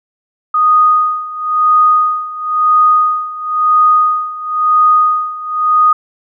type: tone with tremolo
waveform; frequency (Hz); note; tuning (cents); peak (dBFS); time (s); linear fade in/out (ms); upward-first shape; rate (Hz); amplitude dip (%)
sine; 1240; D#6; -6; -5; 0.54-5.93; 5; sine; 0.98; 85
effects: none